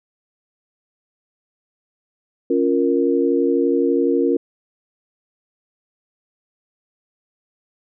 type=chord; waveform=sine; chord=Bb minor; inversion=first; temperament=equal; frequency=277.2 / 349.2 / 466.2 Hz; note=Db4 / F4 / Bb4; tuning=0 / 0 / 0 cents; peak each=-19 dBFS; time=2.5-4.37 s; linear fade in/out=5 ms; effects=none